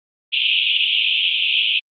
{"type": "band-pass noise", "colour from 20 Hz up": "white", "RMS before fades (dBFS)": -18, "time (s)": [0.32, 1.8], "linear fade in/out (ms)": 20, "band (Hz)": [2500, 3400], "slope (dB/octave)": 96, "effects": ["Opus 24 kbps"]}